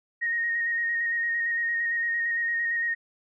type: tone with vibrato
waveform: sine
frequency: 1864.7 Hz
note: A#6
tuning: in tune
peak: -24 dBFS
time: 0.21-2.95 s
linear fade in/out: 20 ms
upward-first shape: square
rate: 8.8 Hz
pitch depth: 16 cents each way
effects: none